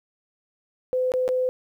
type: tone with dropouts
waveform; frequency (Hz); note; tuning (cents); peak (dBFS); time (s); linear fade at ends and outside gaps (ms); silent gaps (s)
sine; 509; C5; -48; -20; 0.93-1.49; 0; 1.119-1.138 / 1.279-1.289
effects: 10-bit